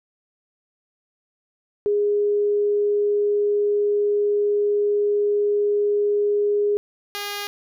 sine / 5% pulse tone pair in turn, 412.2 / 408.2 Hz, G#4 / G#4, -13 / -30 cents, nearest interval unison, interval 17 cents, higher first, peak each -17 / -16 dBFS, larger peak second, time 1.86-6.77 / 7.15-7.47 s, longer first, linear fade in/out 0 ms, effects none

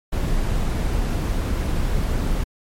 brown noise, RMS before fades -21 dBFS, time 0.12-2.44 s, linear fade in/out 10 ms, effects MP3 64 kbps

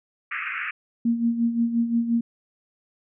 white band-pass noise, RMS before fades -30 dBFS, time 0.31-0.71 s, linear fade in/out 5 ms, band 1200 to 2600 Hz, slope 96 dB/octave
sine tone with tremolo, 233.2 Hz, A#3, 1 cent sharp, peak -17 dBFS, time 1.05-2.21 s, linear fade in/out 5 ms, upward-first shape sine, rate 5.7 Hz, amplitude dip 65%
effects none

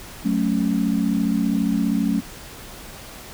sine chord, F# minor, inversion none, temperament equal, 185 / 220 / 277.2 Hz, F#3 / A3 / C#4, 0 / 0 / 0 cents, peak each -23 / -21 / -23 dBFS, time 0.24-2.21 s, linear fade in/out 20 ms, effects pink hiss -39 dBFS RMS until 3.33 s

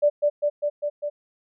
sine tone with echo, 587.3 Hz, D5, in tune, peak -14 dBFS, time 0.02-0.1 s, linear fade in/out 20 ms, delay 200 ms, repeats 5, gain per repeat -2 dB, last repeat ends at 1.1 s, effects none

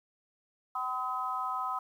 harmonic tone, 254.3 Hz, C4, 49 cents flat, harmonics 3 / 4 / 5, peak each -38 / -35 / -34 dBFS, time 0.75-1.79 s, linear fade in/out 5 ms, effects 10-bit

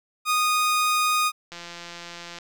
sawtooth tone, 1237 Hz, D#6, 10 cents flat, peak -16 dBFS, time 0.25-1.32 s, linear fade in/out 50 ms
click train, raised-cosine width 0.2 ms, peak -21 dBFS, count 150, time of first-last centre 1.52-2.386 s, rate 172 Hz
effects none

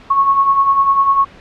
sine beating tone pair, 1092 / 1102 Hz, C#6 / C#6, -26 / -11 cents, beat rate 10 Hz, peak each -18 / -10 dBFS, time 0.1-1.25 s, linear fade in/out 10 ms, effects pink hiss -40 dBFS RMS until 1.4 s + low-pass 3000 Hz 12 dB/octave

